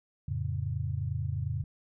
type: chord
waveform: sine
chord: F augmented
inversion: none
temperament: equal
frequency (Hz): 87.31 / 110 / 138.59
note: F2 / A2 / C#3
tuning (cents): 0 / 0 / 0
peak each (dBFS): -34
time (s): 0.28-1.64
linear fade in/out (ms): 5
effects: none